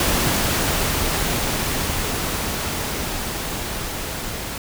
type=noise with level ramp; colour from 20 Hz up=pink; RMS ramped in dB=-19 to -29 dBFS; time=0-4.58 s; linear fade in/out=2 ms; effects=none